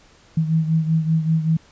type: beating tone pair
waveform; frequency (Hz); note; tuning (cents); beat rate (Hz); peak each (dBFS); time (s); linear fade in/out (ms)
sine; 159.5 / 164.7; D#3 / E3; +43 / -1; 5.2; -17 / -23; 0.37-1.57; 5
effects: pink hiss -52 dBFS RMS until 1.71 s + resampled to 16000 Hz